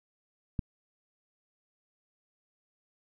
click, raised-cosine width 5 ms, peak -18 dBFS, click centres 0.592 s, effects none

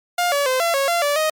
sawtooth tone with pitch steps, 706 / 569 / 516 / 678 / 550 / 687 / 579 / 624 Hz, F5 / C#5 / C5 / E5 / C#5 / F5 / D5 / D#5, +19 / +45 / -24 / +49 / -14 / -29 / -25 / +5 cents, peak -13 dBFS, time 0.18-1.3 s, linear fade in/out 5 ms, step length 140 ms, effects MP3 96 kbps

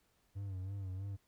triangle tone with vibrato, 96.2 Hz, G2, 32 cents flat, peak -37 dBFS, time 0.35-1.17 s, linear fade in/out 20 ms, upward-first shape sine, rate 3.1 Hz, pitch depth 70 cents each way, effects pink hiss -75 dBFS RMS until 1.27 s

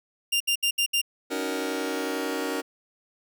sawtooth tone bursts, 2794 Hz, F7, in tune, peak -18 dBFS, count 5, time 0.32-1.016 s, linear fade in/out 10 ms, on 84 ms, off 69 ms
sawtooth chord, D# minor seventh, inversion third, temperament just, 280 / 311.1 / 373.4 / 466.7 Hz, C#4 / D#4 / F#4 / A#4, +18 / 0 / +16 / +2 cents, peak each -28 / -30 / -30 / -28 dBFS, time 1.3-2.62 s, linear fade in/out 20 ms
effects none

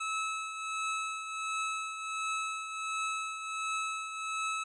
25% pulse tone with tremolo, 1299 Hz, E6, 26 cents flat, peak -27 dBFS, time 0-4.64 s, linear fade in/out 10 ms, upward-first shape triangle, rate 1.4 Hz, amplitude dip 60%, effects resampled to 22050 Hz

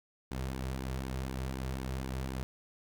sawtooth tone with flanger, 65.41 Hz, C2, in tune, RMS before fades -37 dBFS, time 0.31-2.43 s, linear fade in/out 0 ms, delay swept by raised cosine 1.5 to 4 ms, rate 4 Hz, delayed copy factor -0.6, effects none

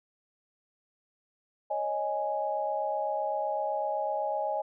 sine chord, C# suspended second, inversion none, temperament equal, 554.4 / 622.3 / 830.6 Hz, C#5 / D#5 / G#5, 0 / 0 / 0 cents, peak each -35 / -32 / -31 dBFS, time 1.7-4.62 s, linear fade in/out 10 ms, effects none

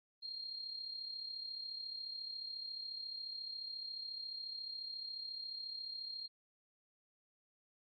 sine tone with amplitude modulation, 4218 Hz, C8, 13 cents sharp, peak -40 dBFS, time 0.22-6.28 s, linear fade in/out 20 ms, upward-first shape sine, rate 34.2 Hz, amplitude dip 55%, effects AAC 48 kbps

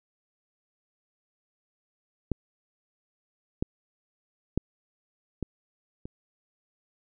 clicks, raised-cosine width 3 ms, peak -13 / -13 / -11 / -17 / -25 dBFS, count 5, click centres 2.317 / 3.625 / 4.576 / 5.427 / 6.055 s, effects none

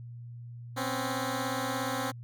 10% pulse beating tone pair, 254.8 / 271.8 Hz, C4 / C#4, -46 / -34 cents, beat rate 17 Hz, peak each -25 dBFS, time 0.76-2.12 s, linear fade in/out 20 ms, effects added 119 Hz sine -41 dBFS peak until 2.23 s

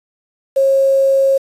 sine tone with quantisation, 542 Hz, C#5, 39 cents flat, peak -9 dBFS, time 0.56-1.38 s, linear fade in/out 10 ms, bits 6, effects resampled to 32000 Hz

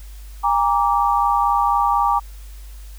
sine tone cluster, 810 / 934 / 1164 Hz, G#5 / A#5 / D6, -43 / +3 / -16 cents, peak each -19 dBFS, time 0.43-2.2 s, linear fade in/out 20 ms, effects added 50 Hz sine -34 dBFS peak until 2.98 s + white hiss -49 dBFS RMS until 2.98 s

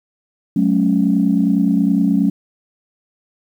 sine chord, F# minor, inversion none, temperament equal with one note detuned, 185 / 214.6 / 277.2 Hz, F#3 / A3 / C#4, 0 / -43 / 0 cents, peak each -16 dBFS, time 0.56-2.3 s, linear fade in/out 5 ms, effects tanh soft clip ceiling -3 dBFS + 8-bit

